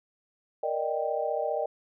sine chord, Eb major seventh, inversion second, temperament equal, 466.2 / 587.3 / 622.3 / 784 Hz, Bb4 / D5 / Eb5 / G5, 0 / 0 / 0 / 0 cents, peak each -33 / -32 / -31 / -33 dBFS, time 0.63-1.66 s, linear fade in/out 5 ms, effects none

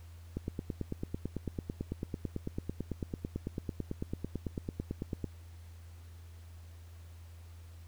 click train, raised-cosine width 3 ms, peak -22 dBFS, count 45, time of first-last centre 0.37-5.243 s, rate 9.03 Hz, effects added 84 Hz sine -48 dBFS peak until 7.87 s + pink hiss -63 dBFS RMS until 7.87 s

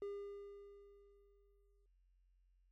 triangle tone with exponential decay, 403.5 Hz, G#4, 50 cents flat, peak -39 dBFS, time 0.02-1.86 s, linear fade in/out 1 ms, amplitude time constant 400 ms, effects added 45 Hz sine -70 dBFS peak until 2.71 s

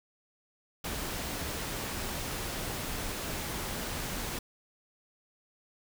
pink noise, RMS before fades -36 dBFS, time 0.84-4.39 s, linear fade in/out 5 ms, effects none

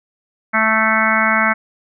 harmonic tone, 220 Hz, A3, in tune, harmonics 1 / 3 / 4 / 5 / 6 / 7 / 8 / 9 / 10, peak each -22 / -23 / -23 / -23 / -19 / -19 / -24 / -21 / -20 dBFS, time 0.53-1.54 s, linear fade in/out 20 ms, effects none

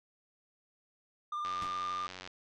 triangle tone with vibrato, 1200 Hz, D6, 37 cents sharp, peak -32 dBFS, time 1.32-2.07 s, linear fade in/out 5 ms, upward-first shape square, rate 19 Hz, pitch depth 14 cents each way
click train, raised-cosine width 0.2 ms, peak -26 dBFS, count 77, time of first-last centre 1.45-2.275 s, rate 92.1 Hz
pink noise with exponential decay, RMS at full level -40 dBFS, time 1.62-1.77 s, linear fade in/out 0 ms, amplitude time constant 31 ms
effects low-pass 6000 Hz 12 dB/octave

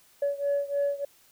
sine beating tone pair, 566 / 569.3 Hz, C#5 / C#5, +36 / +46 cents, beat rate 3.3 Hz, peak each -26 / -28 dBFS, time 0.22-1.05 s, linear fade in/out 5 ms, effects tanh soft clip ceiling -20 dBFS + white hiss -60 dBFS RMS until 1.31 s

